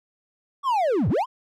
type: linear two-way sweep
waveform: triangle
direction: down then up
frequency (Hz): 1150 to 79.5 to 1090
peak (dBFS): -17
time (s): 0.63-1.26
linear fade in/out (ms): 50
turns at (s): 1.09
effects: none